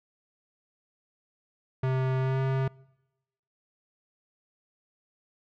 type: tone with pitch glide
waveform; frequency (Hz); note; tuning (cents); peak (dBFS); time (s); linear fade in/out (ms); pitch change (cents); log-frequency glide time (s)
square; 130.81 to 133.17; C3 to C3; 0 to +31; -25; 1.83-2.68; 5; +31; 2.19-2.4
effects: noise-tail reverb RT60 1.0 s tail -25 dB re dry + low-pass 2000 Hz 12 dB/octave